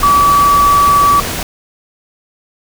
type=tone in noise; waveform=sine; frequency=1147 Hz; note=D6; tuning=41 cents flat; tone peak=-6 dBFS; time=0.03-1.2 s; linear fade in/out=2 ms; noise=pink; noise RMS=-19 dBFS; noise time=0-1.43 s; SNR=+10 dB; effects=none